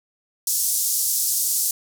white band-pass noise, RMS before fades -22 dBFS, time 0.47-1.71 s, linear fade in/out 2 ms, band 5500 to 14000 Hz, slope 24 dB/octave, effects none

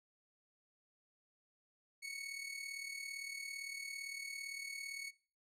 sawtooth tone with amplitude modulation, 2217 Hz, C#7, in tune, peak -37 dBFS, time 2.02-5.11 s, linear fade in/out 20 ms, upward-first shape sine, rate 37.7 Hz, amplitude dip 60%, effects noise-tail reverb RT60 0.4 s tail -21 dB re dry + low-pass 12000 Hz 12 dB/octave

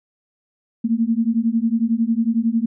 sine beating tone pair, 223.2 / 234.2 Hz, A3 / A#3, +25 / +8 cents, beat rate 11 Hz, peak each -19 dBFS, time 0.84-2.66 s, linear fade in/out 10 ms, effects none

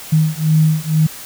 sine beating tone pair, 155.56 / 157.66 Hz, D#3 / D#3, 0 / +23 cents, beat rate 2.1 Hz, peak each -14 dBFS, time 0.12-1.07 s, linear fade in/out 10 ms, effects white hiss -33 dBFS RMS until 1.25 s

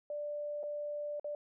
sine tone with dropouts, 589 Hz, D5, 5 cents sharp, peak -36 dBFS, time 0.1-1.35 s, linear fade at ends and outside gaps 2 ms, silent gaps 0.631-0.636 / 1.197-1.244 s, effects none

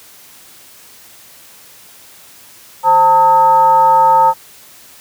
sine tone with frequency modulation, 900 Hz, A5, 39 cents sharp, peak -6 dBFS, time 2.83-4.34 s, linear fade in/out 50 ms, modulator 372 Hz, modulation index 0.51, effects white hiss -41 dBFS RMS until 5 s + high-pass 60 Hz 12 dB/octave

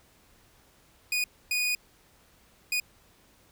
sawtooth tone bursts at uneven times, 2470 Hz, D#7, 13 cents flat, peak -22 dBFS, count 3, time 1.12-1.24 / 1.51-1.75 / 2.72-2.8 s, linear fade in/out 2 ms, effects pink hiss -61 dBFS RMS until 3.51 s

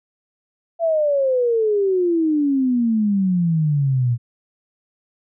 sine exponential sweep, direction down, 680 to 116.54 Hz, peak -15 dBFS, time 0.79-4.18 s, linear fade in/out 50 ms, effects none

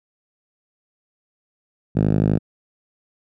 5% pulse tone with band-pass filter, 52 Hz, G#1, 3 cents sharp, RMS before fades -18 dBFS, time 1.95-2.39 s, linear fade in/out 20 ms, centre 150 Hz, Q 1.4, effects none

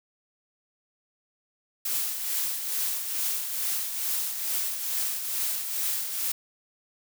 blue noise with tremolo, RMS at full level -27 dBFS, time 1.85-6.32 s, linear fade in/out 5 ms, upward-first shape triangle, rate 2.3 Hz, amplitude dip 55%, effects none

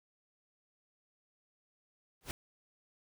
pink noise with exponential growth, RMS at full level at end -35 dBFS, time 2.21-2.31 s, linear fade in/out 0 ms, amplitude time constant 20 ms, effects none

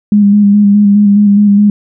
sine tone with vibrato, 204.3 Hz, G#3, 28 cents flat, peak -3 dBFS, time 0.12-1.7 s, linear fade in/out 2 ms, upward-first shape square, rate 4.8 Hz, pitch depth 24 cents each way, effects none

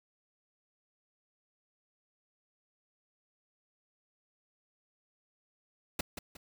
pink noise with echo, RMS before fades -32 dBFS, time 5.99-6.01 s, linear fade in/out 5 ms, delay 180 ms, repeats 2, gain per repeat -9 dB, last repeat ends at 6.37 s, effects none

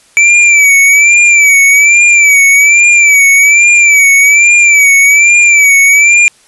square tone with vibrato, 2310 Hz, D7, 29 cents flat, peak -3 dBFS, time 0.17-6.28 s, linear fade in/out 0 ms, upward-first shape sine, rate 1.2 Hz, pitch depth 72 cents each way, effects white hiss -45 dBFS RMS until 6.47 s + resampled to 24000 Hz

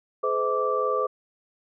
sine tone cluster, 425.2 / 510 / 638 / 1167 Hz, G#4 / C5 / D#5 / D6, +41 / -44 / +43 / -11 cents, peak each -28 / -26 / -33 / -26 dBFS, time 0.23-1.07 s, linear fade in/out 10 ms, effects none

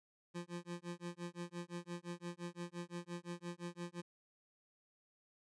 25% pulse tone with tremolo, 173.9 Hz, F3, 7 cents flat, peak -37 dBFS, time 0.34-4.02 s, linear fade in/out 20 ms, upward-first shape sine, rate 5.8 Hz, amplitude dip 100%, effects resampled to 22050 Hz

